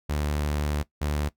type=tone pair in turn; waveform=sawtooth; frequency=74 / 74 Hz; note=D2 / D2; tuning=+14 / +14 cents; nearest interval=unison; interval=0 cents; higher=neither; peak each=-21 dBFS; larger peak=neither; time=0.09-0.83 / 1.01-1.29 s; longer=first; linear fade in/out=10 ms; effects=noise-tail reverb RT60 0.1 s tail -18 dB re dry